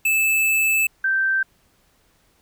square / sine tone pair in turn, 2624 / 1560.2 Hz, E7 / G6, -9 / -9 cents, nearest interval major sixth, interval 900 cents, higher first, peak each -17 dBFS, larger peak neither, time 0.05-0.87 / 1.04-1.43 s, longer first, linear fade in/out 5 ms, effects pink hiss -61 dBFS RMS until 2.41 s

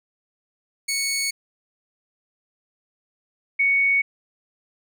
15% pulse / sine tone pair in turn, 2217 / 2226 Hz, C#7 / C#7, 0 / +7 cents, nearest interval unison, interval 7 cents, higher second, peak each -16 / -16 dBFS, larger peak neither, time 0.88-1.31 / 3.59-4.02 s, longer neither, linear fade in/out 10 ms, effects none

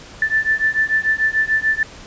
sine beating tone pair, 1760 / 1766.8 Hz, A6 / A6, 0 / +7 cents, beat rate 6.8 Hz, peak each -18 dBFS, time 0.22-1.83 s, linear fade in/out 2 ms, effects pink hiss -39 dBFS RMS until 2.06 s + resampled to 16000 Hz

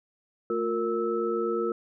sine tone cluster, 222.7 / 355.1 / 463.3 / 1306 Hz, A3 / F4 / A#4 / E6, +21 / +29 / -11 / -17 cents, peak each -35 / -29 / -28 / -34 dBFS, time 0.5-1.72 s, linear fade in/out 2 ms, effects none

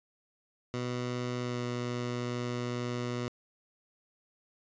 15% pulse tone with pitch glide, 123.47 to 122.12 Hz, B2 to B2, 0 to -19 cents, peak -26 dBFS, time 0.74-3.28 s, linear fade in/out 0 ms, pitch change -19 cents, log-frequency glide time 1.4-1.61 s, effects resampled to 16000 Hz

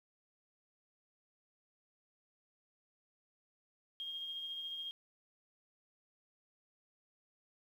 sine tone with tremolo, 3233 Hz, G#7, 47 cents flat, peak -39 dBFS, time 4-4.91 s, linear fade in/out 0 ms, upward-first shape sine, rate 14 Hz, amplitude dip 30%, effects 11-bit

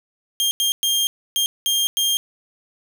sawtooth tone bursts at uneven times, 3207 Hz, G7, 39 cents sharp, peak -14 dBFS, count 6, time 0.4-0.51 / 0.6-0.72 / 0.83-1.07 / 1.36-1.46 / 1.66-1.87 / 1.97-2.17 s, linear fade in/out 0 ms, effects none

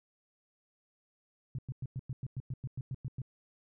sine tone bursts, 129.4 Hz, C3, 19 cents flat, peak -34 dBFS, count 13, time 1.55-3.218 s, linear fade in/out 2 ms, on 36 ms, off 100 ms, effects none

